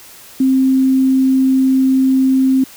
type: tone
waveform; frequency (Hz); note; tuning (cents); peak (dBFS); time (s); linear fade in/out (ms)
sine; 263.6; C4; +13; -9; 0.4-2.64; 5
effects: white hiss -39 dBFS RMS until 2.76 s